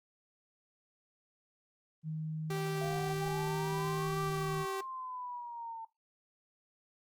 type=tone with vibrato; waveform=sine; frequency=155.56 Hz; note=D#3; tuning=in tune; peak=-35 dBFS; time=2.03-4.66 s; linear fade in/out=50 ms; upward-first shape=square; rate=0.69 Hz; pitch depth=13 cents each way
type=tone with pitch glide; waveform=sawtooth; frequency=390 to 387.1 Hz; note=G4 to G4; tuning=-9 to -22 cents; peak=-32 dBFS; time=2.5-4.81 s; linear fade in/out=5 ms; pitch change=-13 cents; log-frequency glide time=4.31-4.57 s
type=exponential two-way sweep; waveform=sine; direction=up then down; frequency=676 to 1175 to 896 Hz; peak=-40 dBFS; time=2.81-5.85 s; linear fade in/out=5 ms; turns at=4.21 s
effects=noise-tail reverb RT60 0.2 s tail -18 dB re dry + Opus 24 kbps